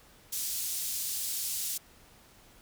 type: band-pass noise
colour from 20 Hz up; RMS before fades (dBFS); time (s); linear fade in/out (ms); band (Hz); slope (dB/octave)
white; -34; 0.32-1.78; 10; 4700 to 15000; 12
effects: pink hiss -58 dBFS RMS until 2.61 s